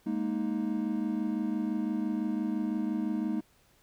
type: chord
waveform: triangle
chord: Ab suspended second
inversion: none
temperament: just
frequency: 207.7 / 233.6 / 311.5 Hz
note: Ab3 / Bb3 / Eb4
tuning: 0 / +4 / +2 cents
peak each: -31 dBFS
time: 0.06-3.41 s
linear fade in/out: 10 ms
effects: pink hiss -65 dBFS RMS until 3.82 s